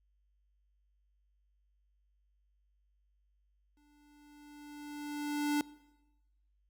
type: tone with exponential growth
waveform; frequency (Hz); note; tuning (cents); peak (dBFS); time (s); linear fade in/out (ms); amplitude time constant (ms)
square; 293.7; D4; 0; -28; 3.77-5.61; 1; 400
effects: noise-tail reverb RT60 1.0 s tail -21 dB re dry + added 50 Hz sine -70 dBFS peak until 6.69 s